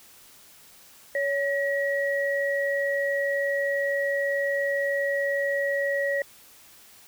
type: tone pair together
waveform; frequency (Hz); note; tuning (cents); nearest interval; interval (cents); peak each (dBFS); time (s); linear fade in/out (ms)
sine; 561.6 / 1911; C#5 / A#6; +22 / +43; octave + major sixth; 2121; -25 / -27; 1.15-6.22; 2
effects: white hiss -52 dBFS RMS until 7.07 s